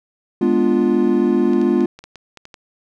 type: chord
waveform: triangle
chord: G# diminished seventh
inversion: none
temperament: equal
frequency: 207.7 / 246.9 / 293.7 / 349.2 Hz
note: G#3 / B3 / D4 / F4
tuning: 0 / 0 / 0 / 0 cents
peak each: -18 / -16 / -19 / -15 dBFS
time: 0.41-1.86 s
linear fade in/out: 5 ms
type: clicks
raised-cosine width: 0.2 ms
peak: -21 dBFS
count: 9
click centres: 1.534 / 1.615 / 1.807 / 1.99 / 2.04 / 2.157 / 2.373 / 2.454 / 2.542 s
effects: none